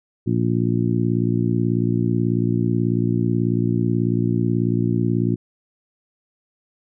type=harmonic tone; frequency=58.27 Hz; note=A#1; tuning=in tune; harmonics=2 / 3 / 4 / 5 / 6; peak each=-21 / -23 / -24 / -25 / -26 dBFS; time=0.26-5.36 s; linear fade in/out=20 ms; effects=none